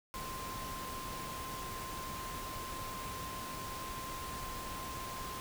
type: tone in noise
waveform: sine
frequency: 1046 Hz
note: C6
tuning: 1 cent flat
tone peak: -43 dBFS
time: 0.14-5.4 s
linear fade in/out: 0 ms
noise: pink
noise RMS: -44 dBFS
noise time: 0.14-5.4 s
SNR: -2 dB
effects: none